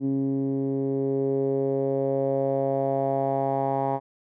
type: tone with low-pass filter sweep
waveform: 10% pulse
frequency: 136.1 Hz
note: C#3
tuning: 31 cents flat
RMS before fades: -25 dBFS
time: 0-4 s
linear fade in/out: 50 ms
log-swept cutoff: 280 to 890 Hz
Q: 3.4
effects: none